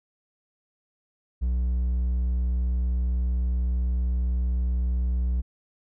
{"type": "tone with hard clipping", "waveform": "sine", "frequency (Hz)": 61.74, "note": "B1", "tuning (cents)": 0, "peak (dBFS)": -23, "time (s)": [1.41, 5.42], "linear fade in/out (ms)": 20, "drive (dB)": 3, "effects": []}